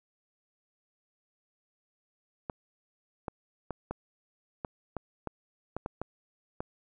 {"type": "clicks", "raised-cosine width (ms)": 1, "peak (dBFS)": -20, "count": 11, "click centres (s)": [2.498, 3.282, 3.707, 3.91, 4.648, 4.967, 5.273, 5.766, 5.861, 6.016, 6.605], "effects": []}